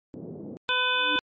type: band-pass noise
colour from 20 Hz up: pink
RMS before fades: -39 dBFS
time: 0.14-0.57 s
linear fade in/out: 0 ms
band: 160 to 450 Hz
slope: 24 dB/octave
type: harmonic tone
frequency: 502 Hz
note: B4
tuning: 28 cents sharp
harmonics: 1 / 2 / 3 / 5 / 6 / 7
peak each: -34 / -29 / -27 / -29 / -32 / -28 dBFS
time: 0.69-1.19 s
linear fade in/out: 0 ms
type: tone with exponential growth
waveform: sine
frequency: 298.1 Hz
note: D4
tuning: 26 cents sharp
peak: -27 dBFS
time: 0.87-1.16 s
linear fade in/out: 0 ms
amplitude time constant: 61 ms
effects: MP3 32 kbps